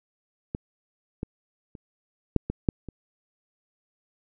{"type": "clicks", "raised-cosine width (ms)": 3, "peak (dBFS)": [-16, -17, -29, -6, -15, -7, -24], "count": 7, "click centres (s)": [0.549, 1.231, 1.752, 2.363, 2.5, 2.688, 2.887], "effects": []}